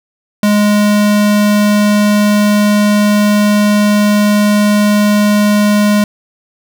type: tone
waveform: square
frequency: 207.7 Hz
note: G#3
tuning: in tune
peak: -8 dBFS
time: 0.43-6.04 s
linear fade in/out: 2 ms
effects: none